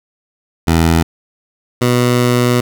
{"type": "tone pair in turn", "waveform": "15% pulse", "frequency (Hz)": [82.41, 122.69], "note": ["E2", "B2"], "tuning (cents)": [0, -11], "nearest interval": "perfect fifth", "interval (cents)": 689, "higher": "second", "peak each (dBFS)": [-3, -4], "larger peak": "first", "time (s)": [[0.67, 1.03], [1.81, 2.61]], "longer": "second", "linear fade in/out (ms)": 10, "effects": []}